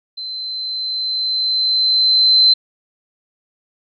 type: tone with level ramp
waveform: sine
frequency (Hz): 4076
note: C8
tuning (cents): -46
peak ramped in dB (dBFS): -25 to -7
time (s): 0.17-2.54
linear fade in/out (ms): 10
effects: none